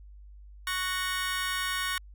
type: chord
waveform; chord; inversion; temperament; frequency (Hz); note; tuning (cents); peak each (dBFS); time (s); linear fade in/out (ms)
25% pulse; F# major; second; just; 1110 / 1480 / 1850; C#6 / F#6 / A#6; +2 / 0 / -14; -30; 0.67-1.98; 2
effects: added 50 Hz sine -46 dBFS peak until 2.14 s